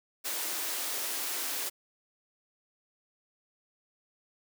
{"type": "high-pass noise", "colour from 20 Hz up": "white", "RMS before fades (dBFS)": -34, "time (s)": [0.24, 1.7], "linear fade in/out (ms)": 20, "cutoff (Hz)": 260, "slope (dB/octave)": 96, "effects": []}